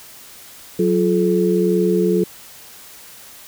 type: tone cluster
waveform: sine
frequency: 183.6 / 349.5 / 431.4 Hz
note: F#3 / F4 / A4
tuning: -13 / +1 / -34 cents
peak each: -18 dBFS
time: 0.79-2.24 s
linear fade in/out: 5 ms
effects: white hiss -41 dBFS RMS until 3.47 s